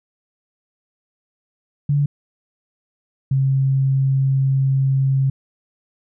sine tone pair in turn, 143.7 / 134.81 Hz, D3 / C#3, -37 / -48 cents, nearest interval minor second, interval 111 cents, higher first, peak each -14 dBFS, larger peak neither, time 1.89-2.06 / 3.31-5.3 s, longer second, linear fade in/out 5 ms, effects none

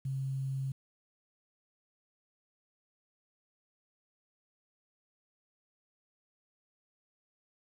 sine tone with quantisation, 134.4 Hz, C3, 47 cents sharp, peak -32 dBFS, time 0.05-0.72 s, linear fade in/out 5 ms, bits 10, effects none

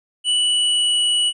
square tone with pitch glide, 2960 to 2941 Hz, F#7 to F#7, 0 to -11 cents, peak -16 dBFS, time 0.24-1.33 s, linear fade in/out 50 ms, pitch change -11 cents, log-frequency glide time 0.34-1.02 s, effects resampled to 24000 Hz

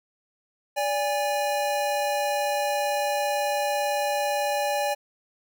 square tone pair together, 580 / 819.6 Hz, D5 / G#5, -22 / -23 cents, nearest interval tritone, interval 599 cents, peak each -27 dBFS, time 0.76-4.95 s, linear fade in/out 20 ms, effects none

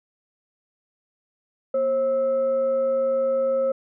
sine tone with frequency modulation, 535 Hz, C5, 38 cents sharp, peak -19 dBFS, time 1.74-3.72 s, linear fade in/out 5 ms, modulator 772 Hz, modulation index 0.26, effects none

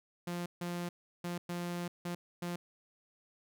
sawtooth tone bursts at uneven times, 174.61 Hz, F3, in tune, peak -32 dBFS, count 6, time 0.27-0.46 / 0.61-0.89 / 1.24-1.38 / 1.49-1.88 / 2.05-2.15 / 2.42-2.56 s, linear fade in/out 5 ms, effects none

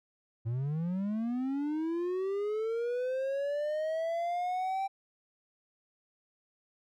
triangle linear sweep, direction up, 110 to 784 Hz, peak -28 dBFS, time 0.45-4.88 s, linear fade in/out 20 ms, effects none

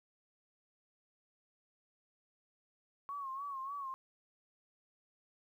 sine tone with vibrato, 1100 Hz, C#6, 14 cents flat, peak -39 dBFS, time 3.09-3.94 s, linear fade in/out 0 ms, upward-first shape sine, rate 3.4 Hz, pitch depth 75 cents each way, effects 12-bit

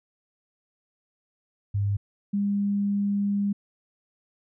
sine tone pair in turn, 100.9 / 201.8 Hz, G#2 / G#3, -49 / -49 cents, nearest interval octave, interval 1200 cents, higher second, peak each -22 dBFS, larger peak neither, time 1.74-1.97 / 2.33-3.53 s, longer second, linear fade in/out 10 ms, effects none

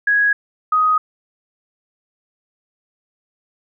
sine tone pair in turn, 1661.2 / 1252.4 Hz, G#6 / D#6, 0 / +11 cents, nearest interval perfect fourth, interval 489 cents, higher first, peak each -12 dBFS, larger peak neither, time 0.07-0.33 / 0.72-0.98 s, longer neither, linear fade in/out 5 ms, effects none

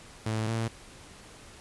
sawtooth tone pair in turn, 110 / 113.49 Hz, A2 / A#2, 0 / -46 cents, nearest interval minor second, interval 54 cents, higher second, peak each -24 dBFS, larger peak neither, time 0.26-0.47 / 0.47-0.68 s, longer neither, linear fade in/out 5 ms, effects pink hiss -50 dBFS RMS until 1.6 s + resampled to 24000 Hz

